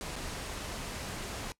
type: noise with dropouts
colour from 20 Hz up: pink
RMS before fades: -39 dBFS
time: 0.01-1.52 s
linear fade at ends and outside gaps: 0 ms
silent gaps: 0.157-0.163 s
effects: noise-tail reverb RT60 0.1 s tail -20 dB re dry + low-pass 10000 Hz 12 dB/octave